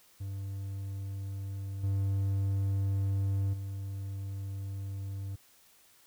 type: tone with level steps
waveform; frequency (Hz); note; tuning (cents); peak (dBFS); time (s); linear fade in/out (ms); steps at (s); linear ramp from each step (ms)
triangle; 98; G2; 0; -33 / -25 / -33; 0.2-5.36; 10; 1.83 / 3.53; 10
effects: white hiss -62 dBFS RMS until 6.06 s